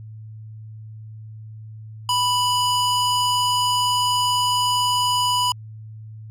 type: tone with band-pass filter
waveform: square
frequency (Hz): 987.8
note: B5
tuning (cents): 0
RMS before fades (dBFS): -20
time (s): 2.09-5.52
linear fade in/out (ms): 2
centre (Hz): 3900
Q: 0.5
effects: added 109 Hz sine -35 dBFS peak until 6.3 s